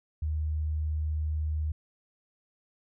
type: tone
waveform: sine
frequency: 77 Hz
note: D#2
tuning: 17 cents flat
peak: -27 dBFS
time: 0.22-1.72 s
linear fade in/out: 5 ms
effects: none